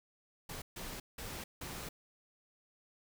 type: noise bursts at uneven times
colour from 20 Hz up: pink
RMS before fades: -44 dBFS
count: 4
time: 0.49-0.62 / 0.76-1 / 1.18-1.44 / 1.61-1.89 s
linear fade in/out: 5 ms
effects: none